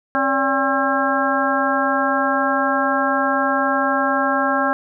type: harmonic tone with a mistuned harmonic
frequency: 268.8 Hz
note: C4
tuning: 47 cents sharp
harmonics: 1 / 2 / 3 / 4 / 5 / 6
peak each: -23 / -23 / -23 / -23 / -23 / -23 dBFS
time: 0.15-4.73 s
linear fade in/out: 0 ms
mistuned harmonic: 2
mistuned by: +110 cents
effects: none